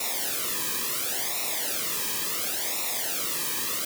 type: noise with flanger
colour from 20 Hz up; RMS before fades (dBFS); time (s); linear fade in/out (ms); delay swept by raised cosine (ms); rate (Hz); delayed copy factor
white; -29; 0-3.85; 5; 0.63 to 1.44; 0.71; -0.9
effects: none